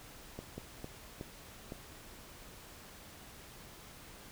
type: slowing click train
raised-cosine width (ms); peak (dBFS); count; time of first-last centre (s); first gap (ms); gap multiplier
2; -28; 5; 0.39-1.721; 190; 1.39
effects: pink hiss -53 dBFS RMS until 4.31 s